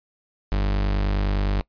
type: tone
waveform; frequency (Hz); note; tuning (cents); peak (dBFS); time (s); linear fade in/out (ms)
40% pulse; 49.57; G1; +20; -19; 0.52-1.61; 0
effects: noise-tail reverb RT60 0.1 s tail -23 dB re dry + resampled to 11025 Hz